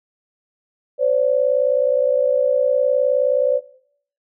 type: tone pair together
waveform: sine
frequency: 514.6 / 574 Hz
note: C5 / D5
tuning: -29 / -40 cents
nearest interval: major second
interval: 189 cents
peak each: -17 dBFS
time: 0.98-3.61 s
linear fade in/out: 50 ms
effects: noise-tail reverb RT60 0.6 s tail -18 dB re dry